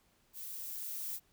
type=noise with level ramp; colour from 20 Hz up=violet; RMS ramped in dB=-45 to -39 dBFS; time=0.33-1.2 s; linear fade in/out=50 ms; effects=pink hiss -71 dBFS RMS until 1.32 s